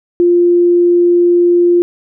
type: tone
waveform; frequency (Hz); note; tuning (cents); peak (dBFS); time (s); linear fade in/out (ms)
sine; 349.2; F4; 0; -6; 0.2-1.82; 0
effects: none